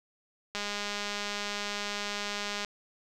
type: click train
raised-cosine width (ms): 0.2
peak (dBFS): -17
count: 431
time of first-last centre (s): 0.55-2.648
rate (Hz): 205
effects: none